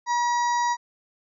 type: harmonic tone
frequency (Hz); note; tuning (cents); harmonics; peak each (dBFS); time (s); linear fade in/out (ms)
960; B5; -49; 1 / 2 / 4 / 5 / 6 / 7; -21 / -31 / -41 / -40 / -38 / -41; 0.06-0.77; 50
effects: none